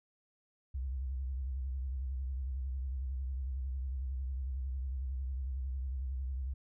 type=tone with vibrato; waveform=sine; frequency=65.41 Hz; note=C2; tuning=in tune; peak=-34 dBFS; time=0.74-6.54 s; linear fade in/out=10 ms; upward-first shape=sine; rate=11 Hz; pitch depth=98 cents each way; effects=none

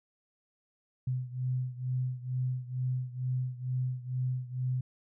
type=beating tone pair; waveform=sine; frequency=126.6 / 128.8 Hz; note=B2 / C3; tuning=+43 / -27 cents; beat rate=2.2 Hz; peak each=-32 / -35 dBFS; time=1.07-4.81 s; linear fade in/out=5 ms; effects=none

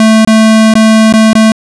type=tone with dropouts; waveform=square; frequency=220 Hz; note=A3; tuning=in tune; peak=-3 dBFS; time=0-1.52 s; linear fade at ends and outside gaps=2 ms; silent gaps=0.249-0.274 / 0.739-0.753 / 1.126-1.137 / 1.332-1.352 s; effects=resampled to 24000 Hz + 7-bit

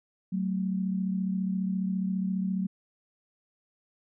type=tone pair together; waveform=sine; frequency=187.55 / 222.2 Hz; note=F#3 / A3; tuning=+24 / +17 cents; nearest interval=minor third; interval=293 cents; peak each=-27 / -34 dBFS; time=0.32-2.67 s; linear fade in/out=10 ms; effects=none

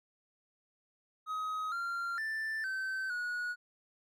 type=tone with pitch steps; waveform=triangle; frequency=1264 / 1384 / 1770 / 1541 / 1457 Hz; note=D#6 / F6 / A6 / G6 / F#6; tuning=+27 / -16 / +10 / -30 / -27 cents; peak=-32 dBFS; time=1.26-3.56 s; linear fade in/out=50 ms; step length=460 ms; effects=none

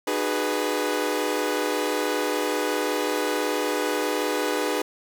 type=chord; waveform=sawtooth; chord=G# minor seventh; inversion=second; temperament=equal with one note detuned; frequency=304 / 370 / 415.3 / 493.9 Hz; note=D#4 / F#4 / G#4 / B4; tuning=-40 / 0 / 0 / 0 cents; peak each=-25 / -28 / -24 / -24 dBFS; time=0.07-4.82 s; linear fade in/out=5 ms; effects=none

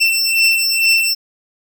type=beating tone pair; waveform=25% pulse; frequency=2685 / 2687.2 Hz; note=E7 / E7; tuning=+31 / +33 cents; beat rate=2.2 Hz; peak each=-11 dBFS; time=0-1.15 s; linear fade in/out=20 ms; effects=none

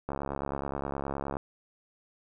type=click train; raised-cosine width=1 ms; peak=-19 dBFS; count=90; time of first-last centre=0.09-1.369 s; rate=69.6 Hz; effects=none

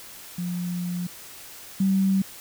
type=tone pair in turn; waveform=sine; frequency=176.9 / 192.72 Hz; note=F3 / G3; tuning=+23 / -29 cents; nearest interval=minor second; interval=148 cents; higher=second; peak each=-26 / -18 dBFS; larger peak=second; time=0.38-1.07 / 1.8-2.22 s; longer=first; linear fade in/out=5 ms; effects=white hiss -43 dBFS RMS until 2.4 s

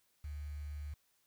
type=tone with quantisation; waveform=sine; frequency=73.42 Hz; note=D2; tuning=in tune; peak=-40 dBFS; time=0.24-0.94 s; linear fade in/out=5 ms; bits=10; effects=white hiss -75 dBFS RMS until 1.26 s

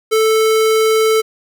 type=tone; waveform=square; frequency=440 Hz; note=A4; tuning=in tune; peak=-11 dBFS; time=0.11-1.22 s; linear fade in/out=20 ms; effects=none

